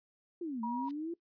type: exponential two-way sweep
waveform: sine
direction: down then up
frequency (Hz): 361.8 to 220 to 347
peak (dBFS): -35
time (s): 0.41-1.14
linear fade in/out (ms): 5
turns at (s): 0.62
type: tone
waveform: sine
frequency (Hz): 956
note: A#5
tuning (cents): +43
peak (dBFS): -35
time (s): 0.63-0.89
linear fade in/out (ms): 5
type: noise with exponential growth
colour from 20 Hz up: blue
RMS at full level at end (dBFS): -46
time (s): 0.8-0.91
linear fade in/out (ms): 1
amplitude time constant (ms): 23
effects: noise-tail reverb RT60 0.1 s tail -20 dB re dry + resampled to 11025 Hz